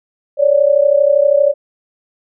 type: tone pair together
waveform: sine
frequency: 554.7 / 587.3 Hz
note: C#5 / D5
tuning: +1 / 0 cents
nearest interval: minor second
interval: 99 cents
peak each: -11 dBFS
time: 0.37-1.54 s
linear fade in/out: 50 ms
effects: none